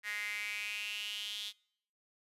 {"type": "tone with high-pass filter sweep", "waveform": "sawtooth", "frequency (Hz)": 207.7, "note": "G#3", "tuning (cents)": 0, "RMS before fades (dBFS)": -40, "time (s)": [0.03, 1.53], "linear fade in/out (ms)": 50, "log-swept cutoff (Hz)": [1900, 3500], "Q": 6.5, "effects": ["noise-tail reverb RT60 0.7 s tail -25 dB re dry", "resampled to 32000 Hz"]}